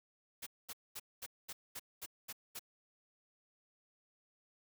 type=noise bursts; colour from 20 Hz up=white; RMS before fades=-45 dBFS; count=9; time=0.42-2.594 s; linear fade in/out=10 ms; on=46 ms; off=220 ms; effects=none